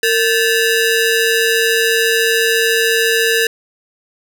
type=ring-modulated tone; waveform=sawtooth; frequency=1100 Hz; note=C#6; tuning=14 cents flat; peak=-5 dBFS; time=0.03-3.47 s; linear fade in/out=2 ms; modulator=643 Hz; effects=none